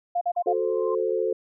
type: tone bursts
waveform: sine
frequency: 703 Hz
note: F5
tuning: 11 cents sharp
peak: -21 dBFS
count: 4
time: 0.15-0.531 s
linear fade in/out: 10 ms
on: 63 ms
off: 43 ms
type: tone with exponential growth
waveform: sine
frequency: 1046.5 Hz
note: C6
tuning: in tune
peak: -29 dBFS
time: 0.35-0.95 s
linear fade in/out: 5 ms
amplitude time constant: 130 ms
type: chord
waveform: sine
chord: F# diminished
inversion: none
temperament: equal with one note detuned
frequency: 366 / 440 / 523.3 Hz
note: F#4 / A4 / C5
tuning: -19 / 0 / 0 cents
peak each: -27 / -25 / -28 dBFS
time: 0.46-1.33 s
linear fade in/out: 5 ms
effects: none